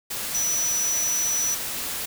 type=tone in noise; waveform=sine; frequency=5920 Hz; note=F#8; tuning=in tune; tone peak=-22 dBFS; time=0.34-1.55 s; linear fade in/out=10 ms; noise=white; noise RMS=-30 dBFS; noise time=0.1-2.06 s; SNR=+5 dB; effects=none